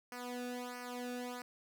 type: tone with flanger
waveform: sawtooth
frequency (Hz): 246.4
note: B3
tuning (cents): -4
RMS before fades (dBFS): -43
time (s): 0.12-1.42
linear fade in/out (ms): 2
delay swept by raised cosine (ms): 0.27 to 0.98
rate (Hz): 1.5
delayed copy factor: -0.9
effects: none